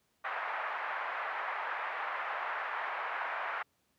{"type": "band-pass noise", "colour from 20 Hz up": "pink", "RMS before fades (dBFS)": -37, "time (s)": [0.24, 3.63], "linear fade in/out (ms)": 10, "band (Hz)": [750, 2000], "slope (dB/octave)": 24, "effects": ["pink hiss -75 dBFS RMS until 3.98 s", "high-pass 80 Hz 12 dB/octave"]}